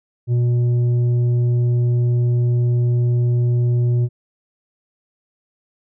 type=tone with tanh clipping; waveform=triangle; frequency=121 Hz; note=B2; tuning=35 cents flat; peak=-15 dBFS; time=0.27-4.09 s; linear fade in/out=50 ms; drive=10 dB; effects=none